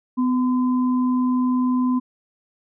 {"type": "tone pair together", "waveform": "sine", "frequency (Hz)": [251.3, 1020], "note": ["B3", "C6"], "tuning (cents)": [30, -44], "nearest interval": "2 octaves", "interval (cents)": 2426, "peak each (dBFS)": [-17, -29], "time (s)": [0.17, 2], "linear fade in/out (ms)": 20, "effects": []}